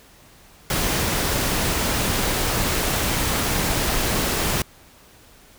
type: noise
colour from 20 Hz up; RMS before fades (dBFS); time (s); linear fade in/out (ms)
pink; -22; 0.7-4.62; 2
effects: pink hiss -50 dBFS RMS until 5.58 s